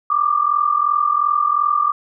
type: tone pair together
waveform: sine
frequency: 1163 / 1205.8 Hz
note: D6 / D6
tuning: -17 / +45 cents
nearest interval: minor second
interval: 62 cents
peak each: -17 dBFS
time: 0.1-1.92 s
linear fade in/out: 5 ms
effects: none